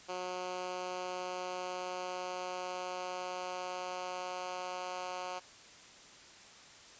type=tone with high-pass filter sweep; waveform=10% pulse; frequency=182 Hz; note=F#3; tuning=28 cents flat; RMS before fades=-40 dBFS; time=0.08-5.4 s; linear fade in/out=20 ms; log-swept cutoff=410 to 640 Hz; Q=1.1; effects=white hiss -55 dBFS RMS until 6.99 s + resampled to 16000 Hz